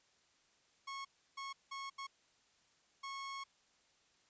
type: tone bursts at uneven times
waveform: sawtooth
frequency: 1096 Hz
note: C#6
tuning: 20 cents flat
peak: -39 dBFS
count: 5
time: 0.87-1.05 / 1.37-1.53 / 1.71-1.9 / 1.98-2.07 / 3.03-3.44 s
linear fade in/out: 10 ms
effects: white hiss -72 dBFS RMS until 4.29 s + resampled to 16000 Hz